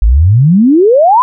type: exponential sweep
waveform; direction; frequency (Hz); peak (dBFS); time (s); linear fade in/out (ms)
sine; up; 48.9 to 1046.5; -3; 0.02-1.22; 0
effects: none